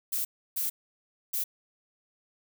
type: noise bursts at uneven times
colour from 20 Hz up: violet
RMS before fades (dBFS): -30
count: 3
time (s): 0.12-0.25 / 0.56-0.7 / 1.33-1.44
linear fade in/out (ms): 10
effects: none